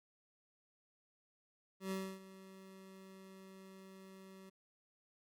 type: tone with ADSR envelope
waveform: 25% pulse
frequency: 191 Hz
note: G3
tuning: 45 cents flat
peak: -33 dBFS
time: 1.8-4.5 s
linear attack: 110 ms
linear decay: 280 ms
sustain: -17 dB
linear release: 12 ms
effects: MP3 96 kbps